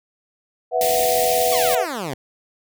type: chord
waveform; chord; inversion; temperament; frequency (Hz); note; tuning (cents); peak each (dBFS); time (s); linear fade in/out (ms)
sine; B suspended fourth; none; equal; 493.9 / 659.3 / 740; B4 / E5 / F#5; 0 / 0 / 0; -21; 0.71-1.86; 50
type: band-stop noise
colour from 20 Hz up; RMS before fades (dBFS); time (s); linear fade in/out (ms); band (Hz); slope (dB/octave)
white; -24; 0.81-1.75; 2; 670 to 1800; 96
type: exponential sweep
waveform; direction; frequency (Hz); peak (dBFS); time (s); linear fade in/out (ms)
10% pulse; down; 1182 to 122.7; -17; 1.52-2.14; 5
effects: none